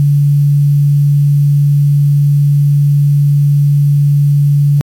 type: tone with quantisation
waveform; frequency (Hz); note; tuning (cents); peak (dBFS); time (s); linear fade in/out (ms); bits
sine; 143.6; D3; -39; -6; 0-4.81; 0; 6
effects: AAC 64 kbps